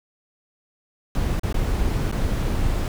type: noise with dropouts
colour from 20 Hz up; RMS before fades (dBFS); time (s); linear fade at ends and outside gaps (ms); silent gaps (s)
brown; -22; 1.15-2.88; 1; 1.396-1.433 / 1.527-1.543 / 2.115-2.124
effects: none